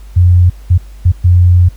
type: tone bursts at uneven times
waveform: sine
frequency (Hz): 89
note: F2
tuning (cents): +33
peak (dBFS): -3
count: 4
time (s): 0.16-0.5 / 0.7-0.78 / 1.05-1.12 / 1.24-1.69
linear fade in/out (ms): 10
effects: added 50 Hz sine -29 dBFS peak until 1.76 s + pink hiss -46 dBFS RMS until 1.76 s